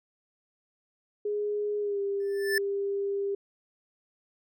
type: tone with pitch glide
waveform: sine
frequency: 415.3 to 398.8 Hz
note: G#4 to G4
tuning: 0 to +30 cents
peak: -27 dBFS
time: 1.25-3.35 s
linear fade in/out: 5 ms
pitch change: -70 cents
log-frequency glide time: 1.8-2 s
type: tone with exponential growth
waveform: square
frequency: 1760 Hz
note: A6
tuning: in tune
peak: -23 dBFS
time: 2.2-2.58 s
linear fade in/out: 2 ms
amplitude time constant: 81 ms
effects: none